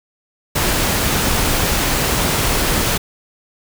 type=noise; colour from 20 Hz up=pink; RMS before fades=-17 dBFS; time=0.55-2.98 s; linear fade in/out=10 ms; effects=none